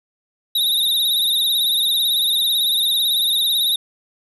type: tone with vibrato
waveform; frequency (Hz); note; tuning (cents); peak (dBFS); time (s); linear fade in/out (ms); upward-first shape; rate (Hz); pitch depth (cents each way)
square; 3755; A#7; +12; -16; 0.55-3.76; 5; triangle; 18; 94
effects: none